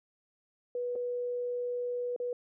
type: tone with dropouts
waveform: sine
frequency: 489 Hz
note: B4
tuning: 17 cents flat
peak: -31 dBFS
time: 0.75-2.33 s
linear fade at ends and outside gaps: 2 ms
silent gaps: 0.955-0.959 / 2.163-2.2 s
effects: none